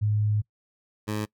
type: tone pair in turn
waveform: sine / 15% pulse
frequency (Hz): 105.5 / 106.3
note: G#2 / G#2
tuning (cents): +28 / +41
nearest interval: unison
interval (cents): 13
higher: second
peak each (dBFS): -21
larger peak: neither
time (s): 0.01-0.42 / 1.07-1.26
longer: first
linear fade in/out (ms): 20
effects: noise-tail reverb RT60 0.1 s tail -23 dB re dry